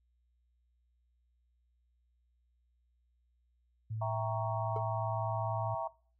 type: tone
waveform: sine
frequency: 110 Hz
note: A2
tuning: in tune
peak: -35 dBFS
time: 3.9-5.75 s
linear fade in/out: 10 ms
type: chord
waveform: sine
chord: E diminished seventh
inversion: none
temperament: equal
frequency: 659.3 / 784 / 932.3 / 1108.7 Hz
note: E5 / G5 / Bb5 / Db6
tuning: 0 / 0 / 0 / 0 cents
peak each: -36 / -41 / -38 / -42 dBFS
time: 4.01-5.88 s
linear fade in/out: 10 ms
type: tone with exponential decay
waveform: triangle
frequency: 438.7 Hz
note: A4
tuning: 5 cents flat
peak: -32 dBFS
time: 4.76-4.83 s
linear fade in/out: 2 ms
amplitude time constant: 15 ms
effects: noise-tail reverb RT60 0.4 s tail -21 dB re dry + added 60 Hz sine -70 dBFS peak until 6.19 s